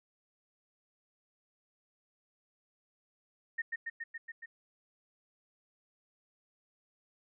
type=tone with echo; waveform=sine; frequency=1840 Hz; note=A#6; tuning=23 cents flat; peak=-31 dBFS; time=3.58-3.62 s; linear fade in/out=10 ms; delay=140 ms; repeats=6; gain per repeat=-2 dB; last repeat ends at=4.46 s; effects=none